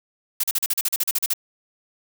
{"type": "noise bursts", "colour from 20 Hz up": "blue", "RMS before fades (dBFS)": -21, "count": 13, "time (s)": [0.4, 1.336], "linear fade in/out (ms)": 5, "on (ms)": 36, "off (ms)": 39, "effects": []}